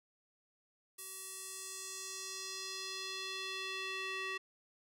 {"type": "tone with band-pass filter sweep", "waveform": "square", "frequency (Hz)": 380.8, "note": "F#4", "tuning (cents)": 50, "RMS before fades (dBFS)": -43, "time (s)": [0.98, 4.38], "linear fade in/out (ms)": 10, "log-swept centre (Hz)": [11000, 2300], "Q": 1.7, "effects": []}